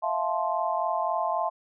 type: chord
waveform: sine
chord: F major seventh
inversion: third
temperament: just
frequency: 654.8 / 698.5 / 873.1 / 1047.7 Hz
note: E5 / F5 / A5 / C6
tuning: -12 / 0 / -14 / +2 cents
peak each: -30 dBFS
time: 0.02-1.5 s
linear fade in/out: 20 ms
effects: none